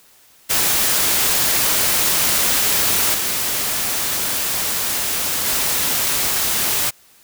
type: noise with level steps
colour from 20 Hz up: white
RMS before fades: -17 / -21 / -19 dBFS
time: 0.49-6.91 s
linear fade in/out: 20 ms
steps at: 3.14 / 5.46 s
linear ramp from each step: 5 ms
effects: white hiss -51 dBFS RMS until 7.23 s